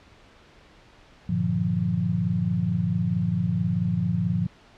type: chord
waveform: sine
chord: G minor seventh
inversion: none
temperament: equal with one note detuned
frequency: 98 / 116.54 / 150.09 / 174.61 Hz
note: G2 / Bb2 / D3 / F3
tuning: 0 / 0 / +38 / 0 cents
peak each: -30 / -28 / -30 / -24 dBFS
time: 1.29-4.47 s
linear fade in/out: 5 ms
effects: pink hiss -53 dBFS RMS until 4.77 s + low-pass 4000 Hz 12 dB/octave